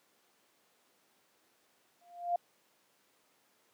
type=tone with exponential growth; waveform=sine; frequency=698.5 Hz; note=F5; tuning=in tune; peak=-25 dBFS; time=2.01-2.36 s; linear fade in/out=5 ms; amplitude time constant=75 ms; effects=pink hiss -70 dBFS RMS until 3.73 s + high-pass 300 Hz 12 dB/octave